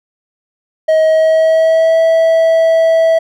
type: tone with pitch glide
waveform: triangle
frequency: 633 to 653.1 Hz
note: D#5 to E5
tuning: +30 to -16 cents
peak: -5 dBFS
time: 0.88-3.19 s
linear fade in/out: 10 ms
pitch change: +54 cents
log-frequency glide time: 1.03-2 s
effects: none